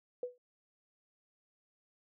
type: tone with exponential decay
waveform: sine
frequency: 493.9 Hz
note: B4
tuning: in tune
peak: -31 dBFS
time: 0.23-0.38 s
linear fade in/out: 2 ms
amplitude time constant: 31 ms
effects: none